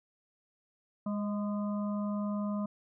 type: harmonic tone with a mistuned harmonic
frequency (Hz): 205.2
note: G#3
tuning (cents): -21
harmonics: 1 / 3 / 5 / 6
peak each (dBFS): -31 / -41 / -45 / -47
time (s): 1.06-2.66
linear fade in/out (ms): 5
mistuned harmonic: 3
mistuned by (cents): +31
effects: none